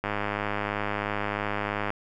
click train, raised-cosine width 0.5 ms, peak -13 dBFS, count 193, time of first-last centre 0.04-1.904 s, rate 103 Hz, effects none

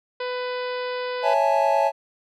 harmonic tone, 498.5 Hz, B4, 16 cents sharp, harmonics 1 / 2 / 3 / 4 / 5 / 6 / 7 / 8 / 9 / 10, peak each -27 / -33 / -37 / -39 / -41 / -43 / -44 / -45 / -46 / -47 dBFS, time 0.2-1.34 s, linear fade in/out 5 ms
triangle chord, A major seventh, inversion first, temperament equal, 554.4 / 659.3 / 830.6 / 880 Hz, C#5 / E5 / G#5 / A5, 0 / 0 / 0 / 0 cents, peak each -21 dBFS, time 1.22-1.92 s, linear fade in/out 50 ms
effects none

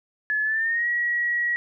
sine tone with pitch glide, 1715 to 1913.9 Hz, A6 to A#6, -45 to +45 cents, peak -21 dBFS, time 0.3-1.56 s, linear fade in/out 0 ms, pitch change +190 cents, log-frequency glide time 0.43-0.88 s, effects none

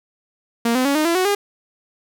sawtooth tone with pitch steps, 233.1 / 255.7 / 280.4 / 307.6 / 337.4 / 370 / 405.9 Hz, A#3 / C4 / C#4 / D#4 / E4 / F#4 / G#4, 0 / -40 / +20 / -20 / +40 / 0 / -40 cents, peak -12 dBFS, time 0.65-1.35 s, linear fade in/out 5 ms, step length 100 ms, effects none

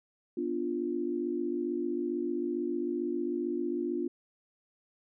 sine chord, B diminished, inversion none, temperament equal, 246.9 / 293.7 / 349.2 Hz, B3 / D4 / F4, 0 / 0 / 0 cents, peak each -36 / -35 / -32 dBFS, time 0.37-4.08 s, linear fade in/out 5 ms, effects none

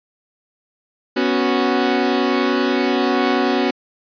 sawtooth chord, B suspended second, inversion none, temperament equal, 246.9 / 277.2 / 370 Hz, B3 / C#4 / F#4, 0 / 0 / 0 cents, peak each -16 dBFS, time 1.16-3.71 s, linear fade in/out 10 ms, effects resampled to 11025 Hz

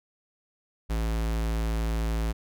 square tone, 55.4 Hz, A1, 13 cents sharp, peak -26 dBFS, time 0.89-2.33 s, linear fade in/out 20 ms, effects none

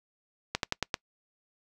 slowing click train, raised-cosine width 0.2 ms, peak -10 dBFS, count 5, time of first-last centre 0.55-0.942 s, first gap 82 ms, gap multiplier 1.12, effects noise-tail reverb RT60 0.1 s tail -26 dB re dry

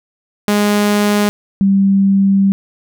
sawtooth / sine tone pair in turn, 206.8 / 195.85 Hz, G#3 / G3, -7 / -1 cents, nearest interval minor second, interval 94 cents, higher first, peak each -7 / -8 dBFS, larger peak first, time 0.48-1.29 / 1.61-2.52 s, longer second, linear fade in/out 0 ms, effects none

